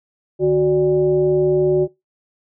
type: tone with frequency modulation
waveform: sine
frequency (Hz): 370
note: F#4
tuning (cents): 0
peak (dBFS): -12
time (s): 0.39-1.88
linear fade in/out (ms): 50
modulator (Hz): 219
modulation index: 0.61
effects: noise-tail reverb RT60 0.2 s tail -21 dB re dry